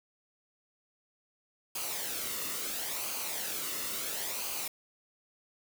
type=noise with flanger; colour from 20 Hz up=white; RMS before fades=-36 dBFS; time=1.75-4.68 s; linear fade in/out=5 ms; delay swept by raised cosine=0.54 to 1.27 ms; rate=0.73 Hz; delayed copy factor=-0.55; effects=none